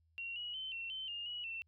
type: tone with pitch steps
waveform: sine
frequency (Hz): 2745 / 2912 / 3072 / 2714 / 3079 / 2826 / 2919 / 2692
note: F7 / F#7 / G7 / E7 / G7 / F7 / F#7 / E7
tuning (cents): -31 / -28 / -36 / +50 / -32 / +20 / -24 / +36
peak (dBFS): -40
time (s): 0.18-1.62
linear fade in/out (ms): 0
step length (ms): 180
effects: added 81 Hz sine -70 dBFS peak until 1.67 s